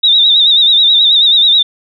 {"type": "tone with vibrato", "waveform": "sine", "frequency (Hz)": 3711, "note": "A#7", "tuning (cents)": -9, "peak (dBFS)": -5, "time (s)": [0.03, 1.63], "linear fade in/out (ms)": 10, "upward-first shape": "sine", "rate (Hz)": 9.3, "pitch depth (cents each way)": 80, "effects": []}